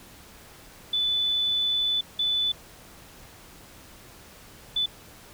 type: tone bursts at uneven times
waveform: sine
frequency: 3489 Hz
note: A7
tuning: 15 cents flat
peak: -22 dBFS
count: 3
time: 0.93-2.01 / 2.19-2.52 / 4.76-4.86 s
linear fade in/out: 5 ms
effects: pink hiss -49 dBFS RMS until 5.33 s